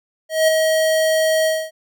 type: tone with ADSR envelope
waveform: square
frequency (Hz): 635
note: D#5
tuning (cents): +35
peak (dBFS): -11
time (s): 0.29-1.71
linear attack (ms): 190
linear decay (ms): 8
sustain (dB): -4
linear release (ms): 250
effects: none